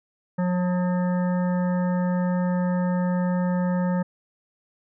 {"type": "harmonic tone", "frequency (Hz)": 179.9, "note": "F#3", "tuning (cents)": -48, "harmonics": [1, 3, 5, 7, 9, 10], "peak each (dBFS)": [-21, -30, -34, -40, -43, -43], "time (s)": [0.38, 4.03], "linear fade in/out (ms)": 10, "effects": []}